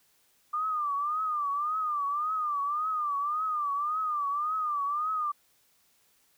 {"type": "tone with vibrato", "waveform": "sine", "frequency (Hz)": 1200, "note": "D6", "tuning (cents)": 37, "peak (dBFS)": -27, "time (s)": [0.53, 5.32], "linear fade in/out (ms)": 10, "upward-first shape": "triangle", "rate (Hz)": 1.8, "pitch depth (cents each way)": 130, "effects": ["white hiss -67 dBFS RMS until 6.37 s"]}